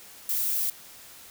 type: noise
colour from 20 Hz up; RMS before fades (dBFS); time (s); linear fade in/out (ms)
violet; -27; 0.29-0.7; 2
effects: white hiss -48 dBFS RMS until 1.3 s